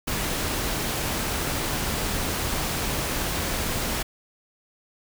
pink noise, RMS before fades -27 dBFS, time 0.07-4.03 s, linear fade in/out 10 ms, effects none

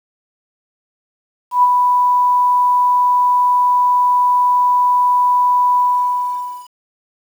sine tone with ADSR envelope, 987.8 Hz, B5, in tune, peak -6 dBFS, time 1.51-6.69 s, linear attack 120 ms, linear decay 33 ms, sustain -4 dB, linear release 910 ms, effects 7-bit

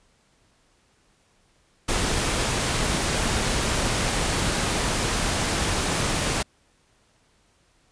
pink noise, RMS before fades -24 dBFS, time 1.88-6.43 s, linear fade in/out 10 ms, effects pink hiss -63 dBFS RMS until 7.91 s + resampled to 22050 Hz

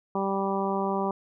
harmonic tone, 195.4 Hz, G3, 5 cents flat, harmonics 1 / 2 / 3 / 4 / 5 / 6, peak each -30 / -30 / -34 / -32 / -32 / -36 dBFS, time 0.15-1.11 s, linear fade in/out 2 ms, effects none

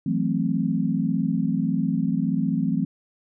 sine chord, F# half-diminished seventh, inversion third, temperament equal, 164.81 / 185 / 220 / 261.6 Hz, E3 / F#3 / A3 / C4, 0 / 0 / 0 / 0 cents, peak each -26 dBFS, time 0.06-2.85 s, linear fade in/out 5 ms, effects none

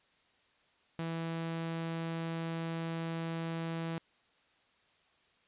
sawtooth tone, 164.81 Hz, E3, in tune, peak -31 dBFS, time 0.99-3.98 s, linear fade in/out 0 ms, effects white hiss -69 dBFS RMS until 5.47 s + resampled to 8000 Hz

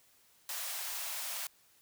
white high-pass noise, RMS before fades -39 dBFS, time 0.49-1.47 s, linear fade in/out 2 ms, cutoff 570 Hz, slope 48 dB/octave, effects white hiss -66 dBFS RMS until 1.81 s

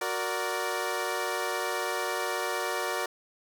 15% pulse chord, Gb augmented, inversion none, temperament equal with one note detuned, 370 / 466.2 / 585 Hz, Gb4 / Bb4 / D5, 0 / 0 / -7 cents, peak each -27 dBFS, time 0.01-3.06 s, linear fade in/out 5 ms, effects none

